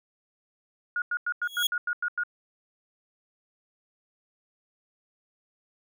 sine tone bursts, 1439 Hz, F#6, 49 cents flat, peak -25 dBFS, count 9, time 0.96-2.235 s, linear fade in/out 2 ms, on 59 ms, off 93 ms
40% pulse tone with exponential growth, 3329 Hz, G#7, 3 cents sharp, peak -19 dBFS, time 1.42-1.67 s, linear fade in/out 5 ms, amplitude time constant 54 ms
effects none

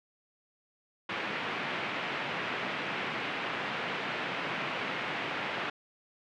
white band-pass noise, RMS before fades -35 dBFS, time 1.09-5.7 s, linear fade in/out 5 ms, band 130 to 2700 Hz, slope 24 dB/octave, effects none

